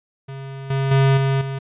square tone with level steps, 135.8 Hz, C#3, 35 cents flat, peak -31 / -19 / -13 / -17 / -25 dBFS, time 0.28-1.59 s, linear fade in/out 10 ms, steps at 0.7 / 0.91 / 1.17 / 1.41 s, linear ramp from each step 5 ms, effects resampled to 8000 Hz

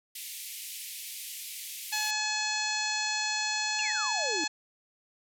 white band-pass noise, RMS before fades -41 dBFS, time 0.15-2.11 s, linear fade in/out 5 ms, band 2100 to 15000 Hz, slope 48 dB/octave
harmonic tone, 853 Hz, G#5, 46 cents sharp, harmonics 1 / 2 / 3 / 4 / 5 / 6 / 7 / 8 / 9, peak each -36 / -35 / -35 / -40 / -34 / -43 / -38 / -39 / -44 dBFS, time 1.92-4.48 s, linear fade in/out 10 ms
sine exponential sweep, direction down, 2822 to 293.7 Hz, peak -33 dBFS, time 3.79-4.44 s, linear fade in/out 0 ms
effects none

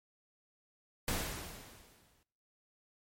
pink noise with exponential decay, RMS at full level -33 dBFS, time 1.08-2.23 s, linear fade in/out 1 ms, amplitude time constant 250 ms, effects noise-tail reverb RT60 0.7 s tail -22 dB re dry + MP3 64 kbps

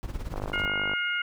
brown noise with tremolo, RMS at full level -31 dBFS, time 0.03-0.65 s, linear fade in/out 0 ms, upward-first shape sine, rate 18 Hz, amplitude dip 75%
click train, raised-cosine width 1 ms, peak -20 dBFS, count 31, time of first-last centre 0.34-0.935 s, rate 50.4 Hz
harmonic tone, 713 Hz, F5, 36 cents sharp, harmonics 2 / 3 / 4, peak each -28 / -31 / -33 dBFS, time 0.53-1.22 s, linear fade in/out 5 ms
effects none

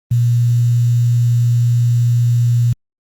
sine tone with quantisation, 119.7 Hz, A#2, 46 cents sharp, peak -10 dBFS, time 0.11-2.73 s, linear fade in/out 5 ms, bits 6, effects Opus 24 kbps

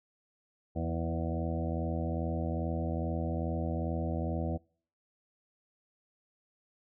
harmonic tone with a mistuned harmonic, 82.41 Hz, E2, in tune, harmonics 1 / 2 / 3 / 4 / 6 / 7 / 8 / 9, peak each -34 / -37 / -39 / -40 / -42 / -42 / -43 / -44 dBFS, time 0.75-4.58 s, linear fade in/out 20 ms, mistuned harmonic 3, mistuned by -29 cents, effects noise-tail reverb RT60 0.5 s tail -26 dB re dry

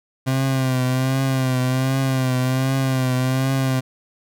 30% pulse tone with vibrato, 130.7 Hz, C3, 1 cent flat, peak -15 dBFS, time 0.26-3.81 s, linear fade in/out 20 ms, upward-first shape triangle, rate 1.3 Hz, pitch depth 54 cents each way, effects none

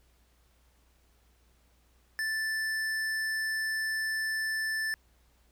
triangle tone with hard clipping, 1760 Hz, A6, in tune, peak -31 dBFS, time 2.19-4.94 s, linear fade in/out 0 ms, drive 17 dB, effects added 60 Hz sine -64 dBFS peak until 5.51 s + pink hiss -69 dBFS RMS until 5.51 s

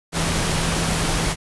sine tone in noise, 164.81 Hz, E3, in tune, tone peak -26 dBFS, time 0.12-1.36 s, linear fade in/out 50 ms, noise pink, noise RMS -22 dBFS, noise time 0.12-1.36 s, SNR -7 dB, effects resampled to 24000 Hz

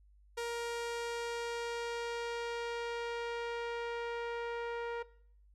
sawtooth tone with low-pass filter sweep, 469.8 Hz, A#4, 13 cents sharp, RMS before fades -38 dBFS, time 0.37-5.03 s, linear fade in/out 10 ms, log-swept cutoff 10000 to 2000 Hz, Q 0.76, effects noise-tail reverb RT60 0.6 s tail -20 dB re dry + added 50 Hz sine -60 dBFS peak until 5.54 s

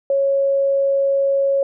sine tone, 551 Hz, C#5, 11 cents flat, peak -14 dBFS, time 0.1-1.63 s, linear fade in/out 2 ms, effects none

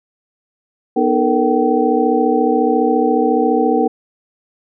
sine tone cluster, 244.4 / 305.8 / 437.4 / 471.8 / 767 Hz, B3 / D#4 / A4 / A#4 / G5, -18 / -30 / -10 / +21 / -38 cents, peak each -18 dBFS, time 0.96-3.88 s, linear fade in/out 10 ms, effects none

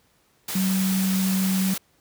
sine tone in noise, 189.8 Hz, F#3, 44 cents sharp, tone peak -20 dBFS, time 0.55-1.74 s, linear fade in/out 5 ms, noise white, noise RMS -30 dBFS, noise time 0.48-1.78 s, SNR +7 dB, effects pink hiss -63 dBFS RMS until 2 s + high-pass 60 Hz 12 dB/octave

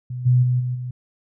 sine tone with level steps, 124.9 Hz, B2, 20 cents sharp, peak -26 / -12 / -16 / -21 / -26 dBFS, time 0.1-0.91 s, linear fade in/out 5 ms, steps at 0.25 / 0.42 / 0.59 / 0.74 s, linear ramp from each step 20 ms, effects none

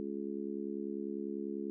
harmonic tone, 70.1 Hz, C#2, 20 cents sharp, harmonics 3 / 4 / 5 / 6, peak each -41 / -42 / -41 / -43 dBFS, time 0-1.7 s, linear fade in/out 0 ms, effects none

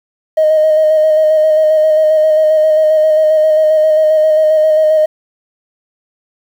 triangle tone with vibrato, 622.3 Hz, D#5, in tune, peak -3 dBFS, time 0.37-5.06 s, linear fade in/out 10 ms, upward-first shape square, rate 7.5 Hz, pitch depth 19 cents each way, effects tanh soft clip ceiling -4 dBFS + 7-bit

